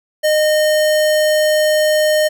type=tone; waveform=square; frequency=613 Hz; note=D#5; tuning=26 cents flat; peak=-12 dBFS; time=0.23-2.29 s; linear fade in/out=20 ms; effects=none